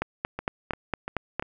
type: two click trains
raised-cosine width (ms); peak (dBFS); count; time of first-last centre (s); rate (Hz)
0.5; -17 / -11; 4 / 7; 0.39-1.424 / 0.02-1.396; 2.9 / 4.36
effects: none